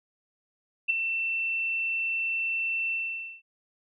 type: tone with ADSR envelope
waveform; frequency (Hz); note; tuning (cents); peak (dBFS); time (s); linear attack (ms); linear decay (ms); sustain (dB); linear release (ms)
sine; 2685; E7; +31; -18; 0.88-3.42; 21; 11; -8; 510
effects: none